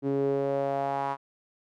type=tone with band-pass filter sweep; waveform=sawtooth; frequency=138.3 Hz; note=C#3; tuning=4 cents flat; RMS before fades=-28 dBFS; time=0.02-1.17 s; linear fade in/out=50 ms; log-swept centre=330 to 980 Hz; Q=4.1; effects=none